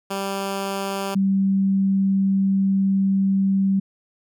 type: tone pair in turn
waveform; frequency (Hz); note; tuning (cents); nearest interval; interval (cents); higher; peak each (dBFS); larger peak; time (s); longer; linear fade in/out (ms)
10% pulse / sine; 196 / 194.2; G3 / G3; 0 / -16; unison; 16; first; -16; neither; 0.1-1.15 / 1.15-3.8; second; 10
effects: none